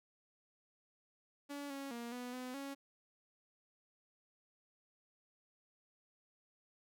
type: tone with pitch steps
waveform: sawtooth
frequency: 285.2 / 275.9 / 236.1 / 246.8 / 252.7 / 276.8 Hz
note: C#4 / C#4 / A#3 / B3 / B3 / C#4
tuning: +49 / -8 / +22 / -1 / +40 / -2 cents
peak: -39 dBFS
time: 1.49-2.75 s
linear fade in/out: 20 ms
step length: 210 ms
effects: none